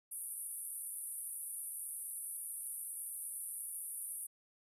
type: band-pass noise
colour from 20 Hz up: white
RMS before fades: -44 dBFS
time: 0.11-4.27 s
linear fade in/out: 10 ms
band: 9100 to 12000 Hz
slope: 96 dB/octave
effects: none